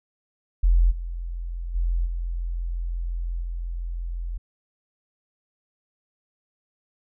sine tone with level steps, 42.86 Hz, F1, 32 cents flat, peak -14 / -28 / -20 / -25 / -27 dBFS, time 0.63-4.38 s, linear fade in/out 10 ms, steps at 0.9 / 1.74 / 2.05 / 3.41 s, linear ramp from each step 20 ms, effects none

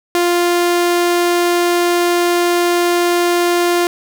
sawtooth tone, 349.2 Hz, F4, in tune, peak -8 dBFS, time 0.15-3.87 s, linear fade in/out 0 ms, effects none

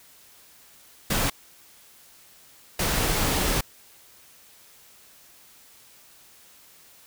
pink noise bursts at uneven times, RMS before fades -24 dBFS, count 2, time 1.1-1.3 / 2.79-3.61 s, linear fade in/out 5 ms, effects white hiss -53 dBFS RMS until 7.06 s

